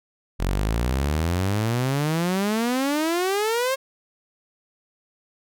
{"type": "exponential sweep", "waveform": "sawtooth", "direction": "up", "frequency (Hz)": [43.2, 545], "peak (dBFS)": -17, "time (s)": [0.39, 3.76], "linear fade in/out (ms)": 20, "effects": []}